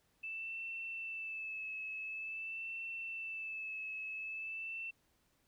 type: tone with vibrato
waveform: sine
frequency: 2637 Hz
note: E7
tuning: in tune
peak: -40 dBFS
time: 0.23-4.91 s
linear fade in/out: 10 ms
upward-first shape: sine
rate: 0.47 Hz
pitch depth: 34 cents each way
effects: pink hiss -75 dBFS RMS until 5.47 s